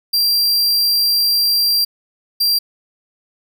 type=tone bursts at uneven times; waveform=45% pulse; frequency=4737 Hz; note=D8; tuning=14 cents sharp; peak=-12 dBFS; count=2; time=0.13-1.85 / 2.4-2.59 s; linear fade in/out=10 ms; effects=none